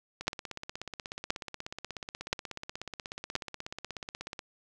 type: two click trains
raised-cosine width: 0.2 ms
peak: -21 / -10 dBFS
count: 70 / 4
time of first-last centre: 0.21-4.392 / 0.28-3.354 s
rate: 16.5 / 0.976 Hz
effects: none